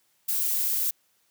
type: noise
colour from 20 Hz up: violet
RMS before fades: -26 dBFS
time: 0.28-0.91 s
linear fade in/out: 10 ms
effects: white hiss -68 dBFS RMS until 1.3 s + high-pass 100 Hz 12 dB/octave